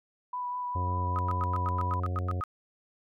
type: tone with vibrato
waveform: sine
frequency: 987.8 Hz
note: B5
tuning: in tune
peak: -31 dBFS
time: 0.33-2 s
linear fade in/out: 5 ms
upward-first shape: sine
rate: 5.1 Hz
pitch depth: 12 cents each way
type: harmonic tone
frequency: 90.3 Hz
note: F#2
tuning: 42 cents flat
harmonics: 1 / 2 / 3 / 4 / 5 / 6 / 7 / 8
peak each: -29 / -44 / -44 / -45 / -48 / -45 / -54 / -48 dBFS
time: 0.75-2.41 s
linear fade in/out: 5 ms
type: tone bursts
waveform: sine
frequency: 1257 Hz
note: D#6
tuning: 17 cents sharp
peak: -30 dBFS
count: 11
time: 1.16-2.438 s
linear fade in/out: 0 ms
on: 28 ms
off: 97 ms
effects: none